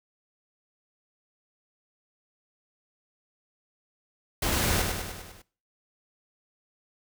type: noise with echo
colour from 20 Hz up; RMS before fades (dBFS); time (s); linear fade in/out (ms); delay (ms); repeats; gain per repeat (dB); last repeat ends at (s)
pink; -27; 4.42-4.82; 5; 100; 6; -4; 5.42
effects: noise-tail reverb RT60 0.4 s tail -21 dB re dry